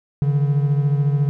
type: beating tone pair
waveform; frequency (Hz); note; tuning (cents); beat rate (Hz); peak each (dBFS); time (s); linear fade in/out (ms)
triangle; 141.5 / 155.5; C#3 / D#3; +36 / -1; 14; -14 / -21; 0.22-1.29; 0
effects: none